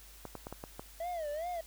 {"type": "clicks", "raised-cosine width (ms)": 1, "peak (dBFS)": -27, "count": 6, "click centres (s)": [0.253, 0.353, 0.469, 0.526, 0.639, 0.795]}
{"type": "tone with vibrato", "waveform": "triangle", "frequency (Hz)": 646, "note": "E5", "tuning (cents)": -35, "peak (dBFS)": -33, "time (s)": [1, 1.61], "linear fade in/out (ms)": 5, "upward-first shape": "sine", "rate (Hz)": 2.5, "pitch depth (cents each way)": 180}
{"effects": ["added 50 Hz sine -55 dBFS peak until 1.66 s", "white hiss -56 dBFS RMS until 1.66 s"]}